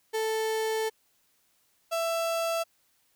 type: tone pair in turn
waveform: 35% pulse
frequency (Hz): 440.5 / 664.5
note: A4 / E5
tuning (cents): +2 / +14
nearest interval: perfect fifth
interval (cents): 712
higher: second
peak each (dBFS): -25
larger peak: neither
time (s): 0.13-0.9 / 1.91-2.64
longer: first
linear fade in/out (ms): 20
effects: white hiss -69 dBFS RMS until 3.15 s